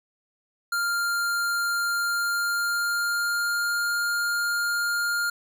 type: tone with pitch glide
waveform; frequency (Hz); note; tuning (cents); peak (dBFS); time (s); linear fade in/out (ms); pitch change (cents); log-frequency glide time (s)
square; 1396.9 to 1408.2; F6 to F6; 0 to +14; -24; 0.72-5.3; 5; +14; 1.86-3.94
effects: none